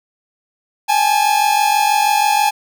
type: tone pair together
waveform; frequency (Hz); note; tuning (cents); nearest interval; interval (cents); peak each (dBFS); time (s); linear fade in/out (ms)
45% pulse; 814.8 / 861; G#5 / A5; -33 / -38; minor second; 95; -15; 0.88-2.51; 20
effects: none